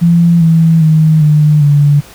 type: tone with pitch steps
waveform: sine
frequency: 170 / 163.36 / 156.97 / 150.84 / 144.95 Hz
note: F3 / E3 / D#3 / D3 / D3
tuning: -46 / -15 / +16 / +47 / -22 cents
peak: -4 dBFS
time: 0.01-2.01 s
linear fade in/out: 20 ms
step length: 400 ms
effects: pink hiss -36 dBFS RMS until 2.14 s